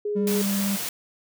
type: tone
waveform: sine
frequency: 415.3 Hz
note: G#4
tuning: in tune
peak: -24 dBFS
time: 0.05-0.42 s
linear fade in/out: 5 ms
type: tone with vibrato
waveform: triangle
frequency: 198.6 Hz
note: G3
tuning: 23 cents sharp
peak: -21 dBFS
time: 0.15-0.77 s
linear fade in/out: 20 ms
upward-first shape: sine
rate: 18 Hz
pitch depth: 15 cents each way
type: high-pass noise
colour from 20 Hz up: white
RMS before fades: -30 dBFS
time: 0.27-0.89 s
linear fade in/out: 2 ms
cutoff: 110 Hz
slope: 24 dB/octave
effects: none